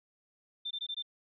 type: tone bursts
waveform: sine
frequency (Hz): 3572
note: A7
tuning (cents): +25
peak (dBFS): -34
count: 5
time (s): 0.65-1.025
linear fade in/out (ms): 10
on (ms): 59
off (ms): 20
effects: none